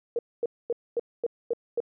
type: tone bursts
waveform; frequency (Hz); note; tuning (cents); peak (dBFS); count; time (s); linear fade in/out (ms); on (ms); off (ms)
sine; 471.2; A#4; +19; -23; 7; 0.16-1.803; 2; 29; 240
effects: none